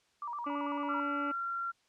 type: tone with vibrato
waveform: sine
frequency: 1056 Hz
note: C6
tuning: 16 cents sharp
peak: -36 dBFS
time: 0.22-1 s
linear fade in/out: 2 ms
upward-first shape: square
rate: 9 Hz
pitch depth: 180 cents each way
type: harmonic tone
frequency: 287.3 Hz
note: D4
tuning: 38 cents flat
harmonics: 1 / 2 / 3 / 4 / 5 / 7 / 8 / 9 / 10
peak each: -36 / -42 / -46 / -48 / -50 / -53 / -54 / -55 / -56 dBFS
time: 0.46-1.32 s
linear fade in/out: 10 ms
type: tone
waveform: sine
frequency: 1373 Hz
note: F6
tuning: 30 cents flat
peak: -33 dBFS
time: 0.88-1.72 s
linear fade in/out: 20 ms
effects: white hiss -71 dBFS RMS until 1.88 s + low-pass 6000 Hz 12 dB/octave